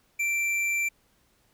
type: tone with tanh clipping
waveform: triangle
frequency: 2349 Hz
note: D7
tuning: in tune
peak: -26 dBFS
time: 0.19-0.89 s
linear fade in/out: 10 ms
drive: 15 dB
effects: pink hiss -66 dBFS RMS until 1.53 s